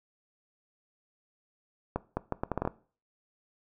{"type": "accelerating click train", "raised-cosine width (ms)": 1, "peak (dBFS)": -15, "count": 9, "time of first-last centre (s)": [1.96, 2.675], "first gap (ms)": 210, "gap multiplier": 0.73, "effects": ["noise-tail reverb RT60 0.4 s tail -19 dB re dry"]}